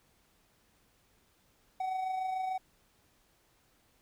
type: tone with amplitude modulation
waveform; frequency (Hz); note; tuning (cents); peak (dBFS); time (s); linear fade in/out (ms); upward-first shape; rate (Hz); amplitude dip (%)
triangle; 752; F#5; +28; -28; 1.8-2.58; 5; sine; 26.8; 40
effects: pink hiss -69 dBFS RMS until 4.01 s